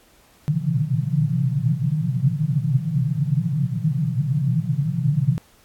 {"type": "band-pass noise", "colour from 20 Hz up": "pink", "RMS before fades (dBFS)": -21, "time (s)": [0.48, 5.38], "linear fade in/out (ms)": 0, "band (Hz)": [120, 170], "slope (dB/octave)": 96, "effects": ["pink hiss -55 dBFS RMS until 5.64 s", "AAC 64 kbps"]}